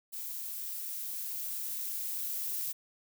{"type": "noise with level ramp", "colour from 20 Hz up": "violet", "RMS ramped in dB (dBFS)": [-40, -35], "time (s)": [0.12, 2.73], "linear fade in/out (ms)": 20, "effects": []}